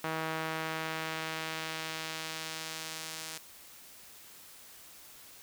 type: tone with band-pass filter sweep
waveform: sawtooth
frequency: 159.7 Hz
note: D#3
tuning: 45 cents sharp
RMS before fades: -38 dBFS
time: 0.04-3.38 s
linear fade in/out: 2 ms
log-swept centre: 1300 to 7400 Hz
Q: 0.71
effects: white hiss -53 dBFS RMS until 5.42 s